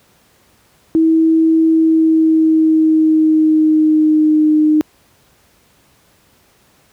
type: tone with pitch glide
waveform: sine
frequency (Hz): 322.7 to 306.5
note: E4 to D#4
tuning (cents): -37 to -26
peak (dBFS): -8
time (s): 0.95-4.81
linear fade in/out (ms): 0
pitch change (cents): -89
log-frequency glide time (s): 1.67-4.54
effects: pink hiss -53 dBFS RMS until 6.92 s + high-pass 60 Hz 12 dB/octave